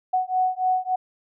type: beating tone pair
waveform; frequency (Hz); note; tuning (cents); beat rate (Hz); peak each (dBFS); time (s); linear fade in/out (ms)
sine; 740 / 743.5; F#5 / F#5; 0 / +8; 3.5; -23; 0.13-0.96; 10
effects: none